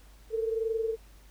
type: tone pair together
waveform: sine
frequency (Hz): 444.4 / 466.2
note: A4 / A#4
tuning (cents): +17 / 0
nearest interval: minor second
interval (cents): 83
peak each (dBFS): -28 / -34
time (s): 0.3-0.97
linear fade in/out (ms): 50
effects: added 50 Hz sine -52 dBFS peak until 1.3 s + pink hiss -60 dBFS RMS until 1.3 s